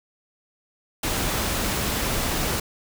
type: noise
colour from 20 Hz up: pink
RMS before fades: -25 dBFS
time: 1.03-2.6 s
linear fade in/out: 5 ms
effects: none